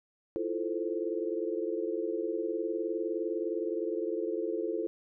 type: chord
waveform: sine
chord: F major seventh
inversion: third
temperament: equal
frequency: 329.6 / 349.2 / 440 / 523.3 Hz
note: E4 / F4 / A4 / C5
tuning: 0 / 0 / 0 / 0 cents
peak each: -36 / -35 / -34 / -39 dBFS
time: 0.36-4.87 s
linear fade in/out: 0 ms
effects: none